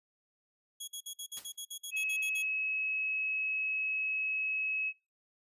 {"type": "tone bursts", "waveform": "15% pulse", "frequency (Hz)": 3330, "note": "G#7", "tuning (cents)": 4, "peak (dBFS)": -32, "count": 13, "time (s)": [0.8, 2.426], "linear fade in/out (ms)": 10, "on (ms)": 78, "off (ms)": 51}
{"type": "noise with exponential decay", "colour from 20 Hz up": "white", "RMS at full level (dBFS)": -44, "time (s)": [1.37, 1.56], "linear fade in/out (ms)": 0, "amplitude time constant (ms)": 41}
{"type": "tone", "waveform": "sine", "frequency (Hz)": 2570, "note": "E7", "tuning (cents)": -45, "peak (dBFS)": -31, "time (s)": [1.91, 4.93], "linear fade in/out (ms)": 50}
{"effects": ["noise-tail reverb RT60 0.3 s tail -25 dB re dry", "resampled to 32000 Hz"]}